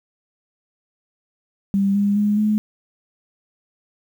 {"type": "tone with pitch steps", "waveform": "sine", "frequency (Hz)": [197.4, 202.4, 207.5, 212.7], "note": ["G3", "G#3", "G#3", "G#3"], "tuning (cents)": [12, -44, -1, 42], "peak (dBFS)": -15, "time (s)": [1.74, 2.58], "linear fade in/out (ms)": 0, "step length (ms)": 210, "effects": ["8-bit"]}